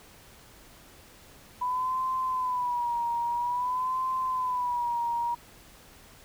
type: tone with vibrato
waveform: sine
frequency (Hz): 987.8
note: B5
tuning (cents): 0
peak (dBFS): -26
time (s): 1.61-5.35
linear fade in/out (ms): 10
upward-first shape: sine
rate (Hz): 0.5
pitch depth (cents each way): 83
effects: pink hiss -53 dBFS RMS until 6.24 s